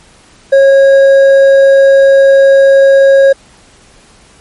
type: tone with hard clipping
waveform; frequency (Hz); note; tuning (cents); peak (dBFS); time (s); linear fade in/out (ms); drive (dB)
triangle; 546; C#5; -26; -3; 0.52-3.33; 10; 8
effects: pink hiss -42 dBFS RMS until 4.4 s + MP3 48 kbps